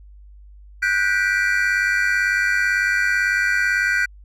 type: chord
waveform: triangle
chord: G major seventh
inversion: third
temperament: just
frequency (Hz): 1470 / 1568 / 1960 / 2352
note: F#6 / G6 / B6 / D7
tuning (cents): -12 / 0 / -14 / +2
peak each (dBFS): -19 / -20 / -21 / -25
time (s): 0.82-4.06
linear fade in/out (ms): 10
effects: added 50 Hz sine -41 dBFS peak until 4.24 s